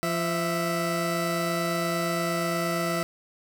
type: tone pair together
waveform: 20% pulse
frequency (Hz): 171.97 / 659.3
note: F3 / E5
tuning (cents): -26 / 0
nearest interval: octave + major seventh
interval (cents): 2326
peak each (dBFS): -23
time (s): 0.03-3.03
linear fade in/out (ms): 0
effects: none